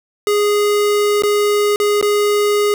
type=tone with dropouts; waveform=square; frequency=413.7 Hz; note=G#4; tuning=7 cents flat; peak=-13 dBFS; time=0.27-2.74 s; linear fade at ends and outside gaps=1 ms; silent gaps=1.222-1.235 / 1.76-1.8 / 2.013-2.026 s; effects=none